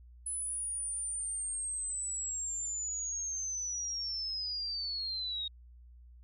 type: linear sweep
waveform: sine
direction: down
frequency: 10120 to 3729 Hz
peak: -34 dBFS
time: 0.26-5.48 s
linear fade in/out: 5 ms
effects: added 60 Hz sine -52 dBFS peak until 6.23 s